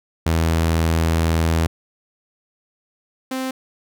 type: tone pair in turn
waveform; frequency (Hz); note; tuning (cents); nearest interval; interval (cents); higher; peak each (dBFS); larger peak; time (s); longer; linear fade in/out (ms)
sawtooth; 81.8 / 261; E2 / C4; -13 / -4; octave + minor sixth; 2009; second; -12 / -19; first; 0.26-1.67 / 3.31-3.51; first; 5
effects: none